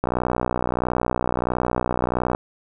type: click train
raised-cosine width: 1 ms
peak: -7 dBFS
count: 143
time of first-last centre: 0.04-2.349 s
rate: 61.5 Hz
effects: none